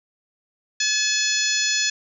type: harmonic tone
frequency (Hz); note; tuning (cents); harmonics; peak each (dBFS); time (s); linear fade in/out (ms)
856; A5; -48; 2 / 3 / 4 / 5 / 6 / 7 / 8; -27 / -27 / -27 / -27 / -27 / -27 / -27; 0.8-1.9; 5
effects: none